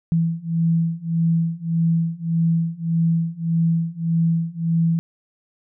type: beating tone pair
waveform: sine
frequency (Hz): 164.81 / 166.51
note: E3 / E3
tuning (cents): 0 / +18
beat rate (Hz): 1.7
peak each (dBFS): -21 / -20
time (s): 0.12-4.99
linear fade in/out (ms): 0
effects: none